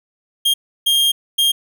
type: tone bursts at uneven times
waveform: 45% pulse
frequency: 3222 Hz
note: G7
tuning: 47 cents sharp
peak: -12 dBFS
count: 3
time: 0.45-0.54 / 0.86-1.12 / 1.38-1.52 s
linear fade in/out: 10 ms
effects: none